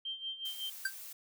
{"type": "tone with tremolo", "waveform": "sine", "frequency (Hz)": 3147, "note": "G7", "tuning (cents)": 6, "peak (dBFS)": -35, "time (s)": [0.05, 0.7], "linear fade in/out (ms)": 5, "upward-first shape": "sine", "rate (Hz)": 5.4, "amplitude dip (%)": 75}
{"type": "noise", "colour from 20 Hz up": "blue", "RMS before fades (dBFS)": -47, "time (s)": [0.45, 1.13], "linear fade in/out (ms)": 5}
{"type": "tone with exponential decay", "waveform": "square", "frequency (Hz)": 1568, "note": "G6", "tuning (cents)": 0, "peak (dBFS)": -28, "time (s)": [0.85, 0.94], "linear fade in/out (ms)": 5, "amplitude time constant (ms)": 18}
{"effects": []}